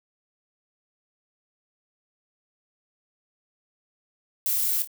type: noise with echo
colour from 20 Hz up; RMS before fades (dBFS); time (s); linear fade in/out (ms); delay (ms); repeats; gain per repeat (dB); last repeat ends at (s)
violet; -25; 4.46-4.82; 0; 27; 2; -9; 4.874
effects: none